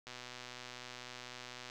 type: click train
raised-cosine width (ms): 0.2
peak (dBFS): -29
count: 203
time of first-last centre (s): 0.07-1.699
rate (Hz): 124
effects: none